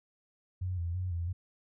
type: tone with vibrato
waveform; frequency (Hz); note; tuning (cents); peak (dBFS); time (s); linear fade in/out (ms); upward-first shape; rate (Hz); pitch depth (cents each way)
sine; 88.4; F2; +22; -31; 0.61-1.33; 10; square; 3; 62
effects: none